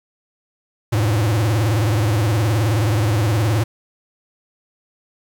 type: tone with vibrato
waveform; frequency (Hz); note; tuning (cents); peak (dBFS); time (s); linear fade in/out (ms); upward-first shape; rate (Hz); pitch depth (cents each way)
square; 108.6; A2; -22; -16; 0.92-3.64; 10; triangle; 19; 220
effects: 7-bit